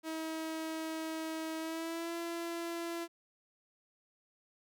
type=tone with pitch glide; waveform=sawtooth; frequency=319.8 to 338 Hz; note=D#4 to E4; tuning=+48 to +43 cents; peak=-33 dBFS; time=0.03-3.08 s; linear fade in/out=50 ms; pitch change=+95 cents; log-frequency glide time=1.58-2.14 s; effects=none